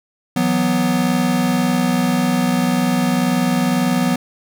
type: chord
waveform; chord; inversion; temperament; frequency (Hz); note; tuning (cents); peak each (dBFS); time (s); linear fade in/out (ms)
square; E suspended second; none; equal; 164.81 / 185 / 246.9; E3 / F#3 / B3; 0 / 0 / 0; -24 / -20 / -18; 0.36-4.16; 5
effects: none